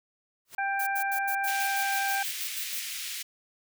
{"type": "noise with exponential growth", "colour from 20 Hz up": "white", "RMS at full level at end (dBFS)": -40, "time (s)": [0.45, 0.55], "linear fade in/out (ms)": 2, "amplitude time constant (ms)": 20}
{"type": "harmonic tone", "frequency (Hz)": 789, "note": "G5", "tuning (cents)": 11, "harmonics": [1, 2, 3], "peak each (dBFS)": [-29, -30, -37], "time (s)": [0.58, 2.23], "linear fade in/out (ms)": 5}
{"type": "noise bursts", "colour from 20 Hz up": "violet", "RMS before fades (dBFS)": -35, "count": 13, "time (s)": [0.79, 2.802], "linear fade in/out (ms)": 10, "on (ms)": 80, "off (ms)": 81}
{"type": "high-pass noise", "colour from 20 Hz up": "pink", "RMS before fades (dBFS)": -36, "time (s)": [1.47, 3.23], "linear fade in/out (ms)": 10, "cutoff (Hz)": 2100, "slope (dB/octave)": 24}
{"effects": []}